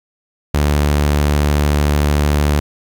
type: tone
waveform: sawtooth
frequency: 73.42 Hz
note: D2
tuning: in tune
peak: -8 dBFS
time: 0.54-2.6 s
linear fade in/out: 5 ms
effects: 8-bit